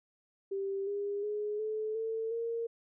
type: tone with pitch steps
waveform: sine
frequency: 392 / 405.1 / 418.7 / 432.7 / 447.2 / 462.1 Hz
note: G4 / G#4 / G#4 / A4 / A4 / A#4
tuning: 0 / -43 / +14 / -29 / +28 / -15 cents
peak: -32 dBFS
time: 0.51-2.67 s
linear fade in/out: 10 ms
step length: 360 ms
effects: none